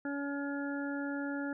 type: harmonic tone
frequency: 282.7 Hz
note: C#4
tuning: 34 cents sharp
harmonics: 1 / 2 / 3 / 5 / 6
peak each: -35 / -43 / -47 / -43 / -45 dBFS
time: 0.05-1.53 s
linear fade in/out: 2 ms
effects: none